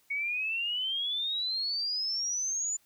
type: exponential sweep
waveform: sine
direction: up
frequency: 2217 to 7080 Hz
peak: -29 dBFS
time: 0.1-2.77 s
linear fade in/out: 10 ms
effects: white hiss -67 dBFS RMS until 2.85 s